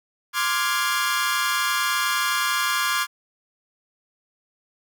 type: chord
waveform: sawtooth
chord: D half-diminished seventh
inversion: third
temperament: equal with one note detuned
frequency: 1046.5 / 1174.7 / 1405.8 / 1661.2 Hz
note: C6 / D6 / F6 / Ab6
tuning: 0 / 0 / +11 / 0 cents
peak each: -23 dBFS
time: 0.33-3.07 s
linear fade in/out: 50 ms
effects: none